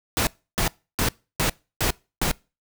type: noise bursts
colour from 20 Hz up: pink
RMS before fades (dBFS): -22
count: 6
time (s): 0.17-2.314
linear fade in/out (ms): 0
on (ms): 99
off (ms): 310
effects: noise-tail reverb RT60 0.3 s tail -24 dB re dry